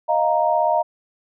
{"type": "chord", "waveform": "sine", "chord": "Eb suspended second", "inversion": "none", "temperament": "equal", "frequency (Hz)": [622.3, 698.5, 932.3], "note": ["Eb5", "F5", "Bb5"], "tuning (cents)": [0, 0, 0], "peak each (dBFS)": -20, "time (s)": [0.08, 0.83], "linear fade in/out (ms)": 20, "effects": []}